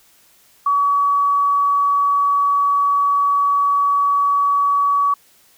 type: tone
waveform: sine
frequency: 1135 Hz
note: C#6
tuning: 41 cents sharp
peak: -13 dBFS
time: 0.66-5.14 s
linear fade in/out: 5 ms
effects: white hiss -53 dBFS RMS until 5.57 s